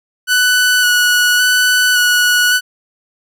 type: tone with vibrato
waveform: sawtooth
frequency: 1480 Hz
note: F#6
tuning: in tune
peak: -6 dBFS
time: 0.27-2.61 s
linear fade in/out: 50 ms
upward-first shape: square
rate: 0.89 Hz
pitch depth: 14 cents each way
effects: none